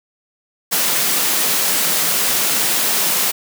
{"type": "high-pass noise", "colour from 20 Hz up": "white", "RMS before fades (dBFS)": -17, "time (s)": [0.71, 3.32], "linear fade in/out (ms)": 20, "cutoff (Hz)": 140, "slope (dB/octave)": 48, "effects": []}